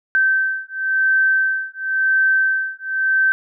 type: beating tone pair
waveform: sine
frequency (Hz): 1549 / 1549.95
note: G6 / G6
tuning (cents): -21 / -20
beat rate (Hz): 0.95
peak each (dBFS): -18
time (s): 0.15-3.32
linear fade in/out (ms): 0
effects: none